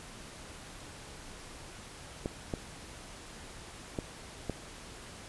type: clicks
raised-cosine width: 2 ms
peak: -19 dBFS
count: 4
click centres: 2.259 / 2.538 / 3.988 / 4.497 s
effects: pink hiss -48 dBFS RMS until 5.28 s + resampled to 24000 Hz